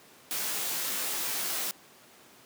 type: noise with comb filter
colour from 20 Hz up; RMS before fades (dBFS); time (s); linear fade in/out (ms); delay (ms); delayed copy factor
white; -32; 0.31-1.71; 0; 18; -0.7
effects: pink hiss -55 dBFS RMS until 2.45 s + high-pass 200 Hz 12 dB/octave